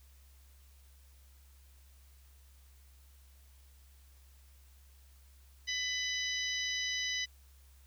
harmonic tone with a mistuned harmonic, 999 Hz, B5, 20 cents sharp, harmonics 2 / 3 / 4 / 5 / 6, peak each -37 / -39 / -40 / -41 / -42 dBFS, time 5.67-7.26 s, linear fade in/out 20 ms, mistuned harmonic 4, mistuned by -24 cents, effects added 67 Hz sine -57 dBFS peak until 7.86 s + white hiss -67 dBFS RMS until 7.86 s

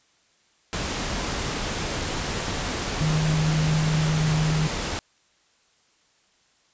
sine tone in noise, 155.56 Hz, D#3, in tune, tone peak -20 dBFS, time 3.01-4.67 s, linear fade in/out 0 ms, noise pink, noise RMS -28 dBFS, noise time 0.73-4.99 s, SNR +5 dB, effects white hiss -63 dBFS RMS until 6.73 s + resampled to 16000 Hz

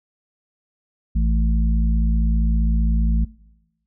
harmonic tone, 55.2 Hz, A1, 6 cents sharp, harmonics 1 / 3 / 4, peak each -16 / -26 / -28 dBFS, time 1.15-3.25 s, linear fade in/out 10 ms, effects noise-tail reverb RT60 1.0 s tail -22 dB re dry

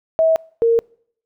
sine tone pair in turn, 646 / 461.3 Hz, E5 / A#4, -35 / -18 cents, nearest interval tritone, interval 583 cents, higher first, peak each -11 dBFS, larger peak neither, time 0.19-0.36 / 0.62-0.79 s, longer neither, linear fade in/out 0 ms, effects noise-tail reverb RT60 0.6 s tail -26 dB re dry

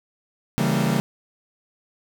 40% pulse chord, C# diminished seventh, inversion none, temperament equal with one note detuned, 138.59 / 164.81 / 196 / 230.1 Hz, C#3 / E3 / G3 / Bb3, 0 / 0 / 0 / -22 cents, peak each -24 dBFS, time 0.58-1 s, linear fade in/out 0 ms, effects none

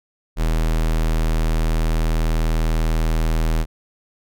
square tone, 40.1 Hz, E1, 47 cents flat, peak -17 dBFS, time 0.36-3.66 s, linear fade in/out 50 ms, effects none

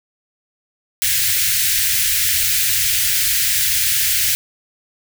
white band-stop noise, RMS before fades -17 dBFS, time 1.02-4.35 s, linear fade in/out 0 ms, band 130 to 1600 Hz, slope 48 dB/octave, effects none

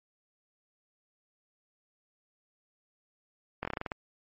slowing click train, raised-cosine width 0.5 ms, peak -18 dBFS, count 9, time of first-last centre 3.63-3.918 s, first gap 21 ms, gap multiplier 1.15, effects MP3 32 kbps

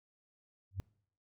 sine tone with exponential growth, 96 Hz, G2, 36 cents flat, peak -30 dBFS, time 0.71-0.8 s, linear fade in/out 0 ms, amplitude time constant 18 ms, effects noise-tail reverb RT60 0.6 s tail -25 dB re dry + tanh soft clip ceiling -27 dBFS

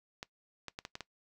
clicks, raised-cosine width 0.2 ms, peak -23 dBFS, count 6, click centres 0.229 / 0.683 / 0.789 / 0.851 / 0.954 / 1.007 s, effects noise-tail reverb RT60 0.1 s tail -20 dB re dry

